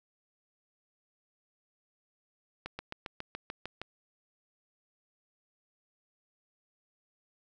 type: slowing click train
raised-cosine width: 0.3 ms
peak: -22 dBFS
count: 9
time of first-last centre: 2.66-3.816 s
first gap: 130 ms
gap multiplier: 1.03
effects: none